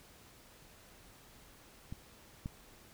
clicks, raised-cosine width 5 ms, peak -30 / -26 dBFS, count 2, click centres 1.925 / 2.459 s, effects pink hiss -59 dBFS RMS until 2.93 s

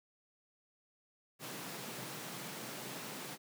pink high-pass noise, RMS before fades -45 dBFS, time 1.39-3.38 s, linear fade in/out 50 ms, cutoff 120 Hz, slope 96 dB/octave, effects none

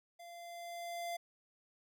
square tone with level ramp, 689 Hz, F5, 24 cents flat, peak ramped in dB -51 to -38 dBFS, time 0.19-1.17 s, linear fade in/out 10 ms, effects none

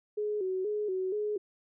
sine tone with vibrato, 396.7 Hz, G4, 21 cents sharp, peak -29 dBFS, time 0.17-1.38 s, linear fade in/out 10 ms, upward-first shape square, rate 2.1 Hz, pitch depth 100 cents each way, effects none

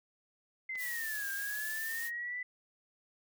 sine linear two-way sweep, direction down then up, 2093 to 1590 to 2000 Hz, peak -36 dBFS, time 0.69-2.43 s, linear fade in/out 5 ms, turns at 1.3 s
clicks, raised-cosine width 0.2 ms, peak -36 dBFS, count 2, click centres 0.753 / 0.758 s
blue noise, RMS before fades -42 dBFS, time 0.77-2.11 s, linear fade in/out 50 ms
effects none

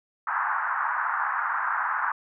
white band-pass noise, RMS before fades -27 dBFS, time 0.27-2.12 s, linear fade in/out 5 ms, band 860 to 1600 Hz, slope 48 dB/octave, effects none

